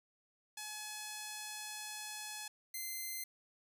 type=tone pair in turn; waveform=5% pulse; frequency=850 / 2075 Hz; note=G#5 / C7; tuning=+40 / -15 cents; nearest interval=octave + minor third; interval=1545 cents; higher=second; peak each=-31 / -30 dBFS; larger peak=second; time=0.57-2.48 / 2.74-3.24 s; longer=first; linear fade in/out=5 ms; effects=none